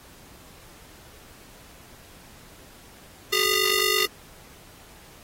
10% pulse ring-modulated tone, 803 Hz, G5, 41 cents sharp, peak -9 dBFS, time 3.32-4.06 s, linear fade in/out 10 ms, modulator 1180 Hz, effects pink hiss -50 dBFS RMS until 5.23 s + AAC 48 kbps

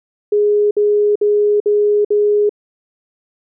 sine tone bursts, 415.3 Hz, G#4, in tune, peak -10 dBFS, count 5, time 0.32-2.494 s, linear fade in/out 5 ms, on 390 ms, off 56 ms, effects none

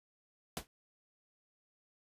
pink noise with exponential decay, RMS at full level -35 dBFS, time 0.57-0.67 s, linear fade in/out 0 ms, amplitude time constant 21 ms, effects resampled to 32000 Hz

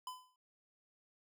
square tone with exponential decay, 1010 Hz, B5, 39 cents sharp, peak -40 dBFS, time 0.07-0.36 s, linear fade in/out 2 ms, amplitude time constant 63 ms, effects none

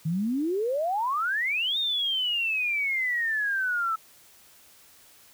sine exponential two-way sweep, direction up then down, 151.9 to 3729 to 1302 Hz, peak -24 dBFS, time 0.05-3.96 s, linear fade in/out 10 ms, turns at 1.78 s, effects white hiss -55 dBFS RMS until 5.33 s

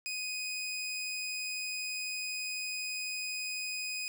20% pulse tone, 2498 Hz, D#7, 6 cents sharp, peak -30 dBFS, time 0.06-4.08 s, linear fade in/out 0 ms, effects 12-bit

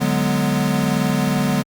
square chord, G# half-diminished seventh, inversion second, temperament equal, 146.83 / 185 / 207.7 / 246.9 Hz, D3 / F#3 / G#3 / B3, 0 / 0 / 0 / 0 cents, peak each -23 dBFS, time 0-1.63 s, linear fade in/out 20 ms, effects Opus 48 kbps

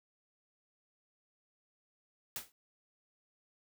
white noise with exponential decay, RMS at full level -36 dBFS, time 2.36-2.52 s, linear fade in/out 1 ms, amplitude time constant 34 ms, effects none

